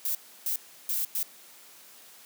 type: noise bursts at uneven times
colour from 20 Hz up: violet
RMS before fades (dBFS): -29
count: 4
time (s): 0.05-0.15 / 0.46-0.56 / 0.89-1.05 / 1.15-1.23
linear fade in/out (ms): 2
effects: white hiss -52 dBFS RMS until 2.25 s + high-pass 200 Hz 12 dB/octave